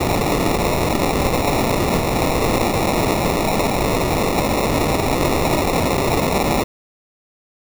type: noise with sample-and-hold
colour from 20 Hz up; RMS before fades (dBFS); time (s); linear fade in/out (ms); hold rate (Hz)
white; -18; 0-6.64; 10; 1575
effects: none